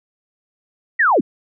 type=linear sweep; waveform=sine; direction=down; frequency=1975.5 to 166.6 Hz; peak=-11 dBFS; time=0.99-1.21 s; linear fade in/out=10 ms; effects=none